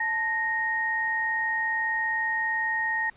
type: tone pair together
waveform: sine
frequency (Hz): 879 / 1862.5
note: A5 / A#6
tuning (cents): -2 / -2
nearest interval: octave + minor second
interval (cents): 1300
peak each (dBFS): -31 / -25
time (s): 0-3.1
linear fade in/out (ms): 5
effects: pink hiss -58 dBFS RMS until 3.16 s + resampled to 8000 Hz